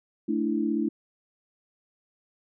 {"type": "chord", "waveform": "sine", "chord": "A suspended fourth", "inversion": "none", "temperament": "just", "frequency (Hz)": [220, 293.3, 330], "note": ["A3", "D4", "E4"], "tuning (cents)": [0, -2, 2], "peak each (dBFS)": -28, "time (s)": [0.28, 0.89], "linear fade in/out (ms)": 10, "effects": []}